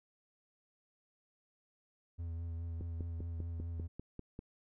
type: tone with vibrato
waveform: triangle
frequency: 83.7 Hz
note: E2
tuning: 27 cents sharp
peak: -36 dBFS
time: 2.18-3.88 s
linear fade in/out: 20 ms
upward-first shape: triangle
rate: 4.8 Hz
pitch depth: 30 cents each way
type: click train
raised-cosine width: 3 ms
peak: -31 dBFS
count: 9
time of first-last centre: 2.81-4.391 s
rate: 5.06 Hz
effects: none